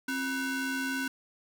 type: ring-modulated tone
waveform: 45% pulse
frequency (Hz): 617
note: D#5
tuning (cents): -15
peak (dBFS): -27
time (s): 0.08-1.08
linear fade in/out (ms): 5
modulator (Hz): 884
effects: none